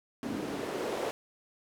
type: noise with band-pass filter sweep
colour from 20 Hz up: white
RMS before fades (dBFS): -35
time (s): 0.23-1.11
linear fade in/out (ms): 0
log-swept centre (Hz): 240 to 520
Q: 2
effects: none